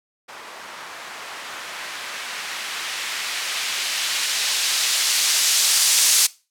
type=noise with low-pass filter sweep; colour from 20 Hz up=violet; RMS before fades=-23 dBFS; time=0.28-6.27 s; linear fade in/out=10 ms; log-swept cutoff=900 to 6700 Hz; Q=0.79; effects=noise-tail reverb RT60 0.3 s tail -20 dB re dry